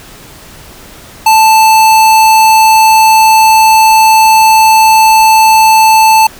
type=tone; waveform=square; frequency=880 Hz; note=A5; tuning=in tune; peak=-3 dBFS; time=1.26-6.27 s; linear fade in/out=5 ms; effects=pink hiss -33 dBFS RMS until 6.39 s